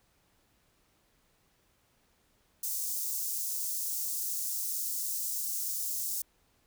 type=high-pass noise; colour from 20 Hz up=white; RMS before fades=-34 dBFS; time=2.63-6.22 s; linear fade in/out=5 ms; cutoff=5800 Hz; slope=24 dB/octave; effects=pink hiss -70 dBFS RMS until 6.66 s